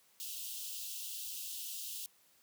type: high-pass noise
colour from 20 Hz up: white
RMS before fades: -43 dBFS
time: 0.2-2.06 s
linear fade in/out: 0 ms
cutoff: 2700 Hz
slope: 96 dB/octave
effects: white hiss -68 dBFS RMS until 2.42 s + high-pass 80 Hz 12 dB/octave